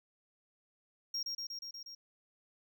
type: tone with echo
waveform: triangle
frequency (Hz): 5580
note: F8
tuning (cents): -2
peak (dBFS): -33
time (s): 1.14-1.23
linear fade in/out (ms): 5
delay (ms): 120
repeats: 6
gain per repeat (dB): -2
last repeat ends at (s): 1.95
effects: none